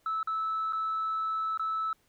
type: tone with dropouts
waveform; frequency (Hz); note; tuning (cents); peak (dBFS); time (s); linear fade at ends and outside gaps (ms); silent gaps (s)
sine; 1308; E6; -14; -27; 0.06-1.93; 2; 0.23-0.273 / 0.725-0.731 / 1.575-1.595
effects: tanh soft clip ceiling -25 dBFS + pink hiss -69 dBFS RMS until 2.08 s